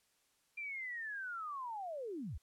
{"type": "linear sweep", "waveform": "sine", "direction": "down", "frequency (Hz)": [2395, 44.83], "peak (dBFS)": -40, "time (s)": [0.57, 2.38], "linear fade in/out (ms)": 10, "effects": ["white hiss -75 dBFS RMS until 2.42 s", "low-pass 11000 Hz 12 dB/octave"]}